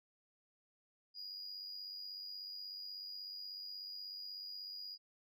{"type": "tone with amplitude modulation", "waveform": "sine", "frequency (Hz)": 4885, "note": "D#8", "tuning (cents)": -33, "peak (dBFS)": -40, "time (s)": [1.14, 4.98], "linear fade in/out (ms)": 50, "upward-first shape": "sine", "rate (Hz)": 96.4, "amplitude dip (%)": 60, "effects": ["tanh soft clip ceiling -42 dBFS"]}